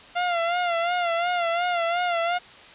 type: tone with vibrato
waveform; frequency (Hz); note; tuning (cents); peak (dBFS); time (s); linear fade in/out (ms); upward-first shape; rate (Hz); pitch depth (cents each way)
sawtooth; 693; F5; -14; -18; 0.15-2.39; 20; sine; 2.8; 62
effects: white hiss -46 dBFS RMS until 2.74 s + resampled to 8000 Hz